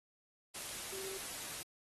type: tone in noise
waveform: sine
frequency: 385.7 Hz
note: G4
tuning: 28 cents flat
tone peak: -46 dBFS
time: 0.92-1.18 s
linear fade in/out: 10 ms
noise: white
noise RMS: -44 dBFS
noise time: 0.54-1.63 s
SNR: -5 dB
effects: AAC 32 kbps